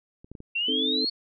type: clicks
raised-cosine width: 3 ms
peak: -34 / -28 / -28 / -29 dBFS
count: 4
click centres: 0.245 / 0.316 / 0.352 / 0.404 s
type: exponential sweep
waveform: sine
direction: up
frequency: 2690 to 4435 Hz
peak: -24 dBFS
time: 0.55-1.1 s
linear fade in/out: 10 ms
type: chord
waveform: sine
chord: A diminished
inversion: first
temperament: equal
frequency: 261.6 / 311.1 / 440 Hz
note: C4 / Eb4 / A4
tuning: 0 / 0 / 0 cents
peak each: -30 / -32 / -32 dBFS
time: 0.68-1.05 s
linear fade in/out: 5 ms
effects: none

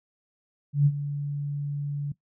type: tone with ADSR envelope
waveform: sine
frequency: 143.9 Hz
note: D3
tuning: 35 cents flat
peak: -14 dBFS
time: 0.73-2.12 s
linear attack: 130 ms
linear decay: 52 ms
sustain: -13 dB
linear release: 4 ms
effects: noise-tail reverb RT60 0.1 s tail -18 dB re dry

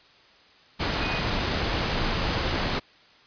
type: tone in noise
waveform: sine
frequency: 2489 Hz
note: D#7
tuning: in tune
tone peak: -33 dBFS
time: 1-1.21 s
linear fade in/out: 20 ms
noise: pink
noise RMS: -26 dBFS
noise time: 0.79-2.8 s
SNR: -10 dB
effects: white hiss -55 dBFS RMS until 3.26 s + resampled to 11025 Hz

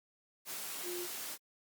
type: tone in noise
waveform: sine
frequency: 353.7 Hz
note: F4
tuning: 22 cents sharp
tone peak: -39 dBFS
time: 0.83-1.08 s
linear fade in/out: 50 ms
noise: white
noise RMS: -42 dBFS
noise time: 0.45-1.38 s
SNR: 0 dB
effects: high-pass 200 Hz 12 dB/octave + Opus 48 kbps

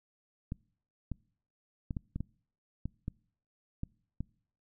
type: clicks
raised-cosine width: 5 ms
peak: -23 dBFS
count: 10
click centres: 0.521 / 1.117 / 1.908 / 1.968 / 2.16 / 2.206 / 2.856 / 3.081 / 3.834 / 4.206 s
effects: noise-tail reverb RT60 0.6 s tail -26 dB re dry

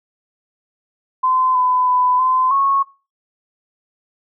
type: tone with pitch steps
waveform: sine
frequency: 1027 / 1006 / 1000 / 1027 / 1100 Hz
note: C6 / B5 / B5 / C6 / C#6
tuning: -33 / +32 / +21 / -33 / -14 cents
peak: -13 dBFS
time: 1.23-2.83 s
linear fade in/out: 10 ms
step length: 320 ms
effects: noise-tail reverb RT60 0.3 s tail -20 dB re dry

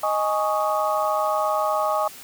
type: harmonic tone with a mistuned harmonic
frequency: 207.7 Hz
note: G#3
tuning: in tune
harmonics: 3 / 4 / 5 / 6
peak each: -24 / -25 / -26 / -27 dBFS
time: 0.03-2.08 s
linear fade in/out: 5 ms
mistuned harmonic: 5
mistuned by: +120 cents
effects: white hiss -42 dBFS RMS until 2.23 s

